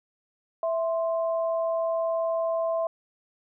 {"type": "tone pair together", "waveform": "sine", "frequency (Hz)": [659.3, 1046.5], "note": ["E5", "C6"], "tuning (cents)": [0, 0], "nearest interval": "minor sixth", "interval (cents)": 800, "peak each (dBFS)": [-24, -34], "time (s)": [0.63, 2.87], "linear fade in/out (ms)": 2, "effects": []}